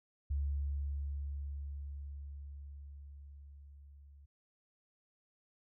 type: tone with level ramp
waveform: sine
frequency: 70.8 Hz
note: C#2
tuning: 37 cents sharp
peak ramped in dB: -31 to -55 dBFS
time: 0.3-4.26 s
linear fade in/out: 10 ms
effects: none